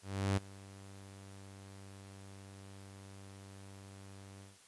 sawtooth tone with ADSR envelope, 97.8 Hz, G2, 4 cents flat, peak -25 dBFS, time 0.02-4.59 s, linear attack 350 ms, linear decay 16 ms, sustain -22 dB, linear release 180 ms, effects white hiss -62 dBFS RMS until 4.67 s + resampled to 24000 Hz

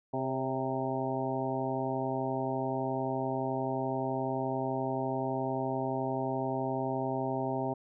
harmonic tone with a mistuned harmonic, 131.6 Hz, C3, 10 cents sharp, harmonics 1 / 2 / 3 / 4 / 5 / 6 / 7, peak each -38 / -36 / -37 / -41 / -36 / -38 / -39 dBFS, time 0.13-7.74 s, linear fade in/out 10 ms, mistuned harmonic 4, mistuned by +62 cents, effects none

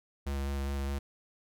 square tone with vibrato, 69.3 Hz, C#2, in tune, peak -32 dBFS, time 0.26-0.99 s, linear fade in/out 10 ms, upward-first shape square, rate 4.9 Hz, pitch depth 13 cents each way, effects none

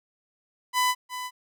sawtooth tone with echo, 1000 Hz, B5, 21 cents sharp, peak -17 dBFS, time 0.73-0.95 s, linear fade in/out 50 ms, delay 360 ms, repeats 1, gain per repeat -11 dB, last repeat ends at 1.31 s, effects none

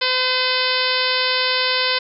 harmonic tone, 510 Hz, C5, 44 cents flat, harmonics 1 / 2 / 3 / 4 / 5 / 6 / 7 / 8 / 9 / 10, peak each -26 / -26 / -26 / -26 / -26 / -26 / -26 / -26 / -26 / -26 dBFS, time 0.01-1.99 s, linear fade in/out 10 ms, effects none

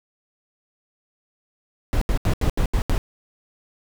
brown noise bursts, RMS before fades -19 dBFS, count 7, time 1.93-2.98 s, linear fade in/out 0 ms, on 84 ms, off 77 ms, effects none

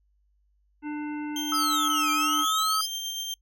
harmonic tone, 298.4 Hz, D4, 28 cents sharp, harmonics 1 / 3 / 5 / 7 / 9, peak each -30 / -40 / -44 / -47 / -49 dBFS, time 0.82-2.46 s, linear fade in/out 50 ms
30% pulse tone with tremolo, 3162 Hz, G7, 14 cents sharp, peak -26 dBFS, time 1.36-3.34 s, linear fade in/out 2 ms, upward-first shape sine, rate 8.3 Hz, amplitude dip 30%
sine tone with pitch glide, 1300 to 1284.3 Hz, E6 to E6, -24 to -46 cents, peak -24 dBFS, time 1.52-2.81 s, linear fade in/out 2 ms, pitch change -22 cents, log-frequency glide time 1.69-2.4 s
sawtooth exponential two-way sweep, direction down then up, 5130 to 2349 to 5130 Hz, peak -26 dBFS, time 1.53-2.87 s, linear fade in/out 20 ms, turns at 2.11 s
effects noise-tail reverb RT60 0.1 s tail -26 dB re dry + added 50 Hz sine -64 dBFS peak until 3.41 s

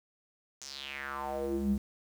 square tone with band-pass filter sweep, 69 Hz, C#2, 7 cents flat, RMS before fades -35 dBFS, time 0.61-1.78 s, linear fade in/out 5 ms, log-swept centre 6700 to 160 Hz, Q 4.6, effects 9-bit

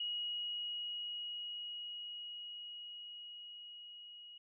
sine tone with level ramp, 2898 Hz, F#7, 37 cents flat, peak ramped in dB -36 to -51 dBFS, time 0-4.38 s, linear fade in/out 5 ms, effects none

